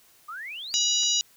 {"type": "exponential sweep", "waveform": "sine", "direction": "up", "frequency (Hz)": [1174.7, 7040], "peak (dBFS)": -34, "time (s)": [0.28, 0.86], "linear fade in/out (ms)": 10}
{"type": "harmonic tone", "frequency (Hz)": 969, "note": "B5", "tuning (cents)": -33, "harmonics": [3, 4, 5, 6, 7], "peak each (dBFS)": [-28, -26, -30, -28, -28], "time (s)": [0.74, 1.21], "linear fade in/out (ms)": 0}
{"type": "clicks", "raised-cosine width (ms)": 0.2, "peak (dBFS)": [-29, -28], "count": 2, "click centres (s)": [1.028, 1.035]}
{"effects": ["white hiss -58 dBFS RMS until 1.36 s"]}